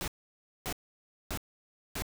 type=noise bursts; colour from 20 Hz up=pink; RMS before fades=-35 dBFS; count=4; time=0.01-2.022 s; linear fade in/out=0 ms; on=68 ms; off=580 ms; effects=none